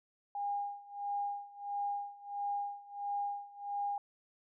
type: tone with tremolo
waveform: sine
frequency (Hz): 811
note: G#5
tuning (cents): -41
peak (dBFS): -32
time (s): 0.35-3.98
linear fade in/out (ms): 2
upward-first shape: sine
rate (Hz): 1.5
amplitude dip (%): 90
effects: none